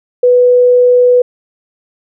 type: tone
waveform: sine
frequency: 493.9 Hz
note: B4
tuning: in tune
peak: -4 dBFS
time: 0.23-1.22 s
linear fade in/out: 5 ms
effects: none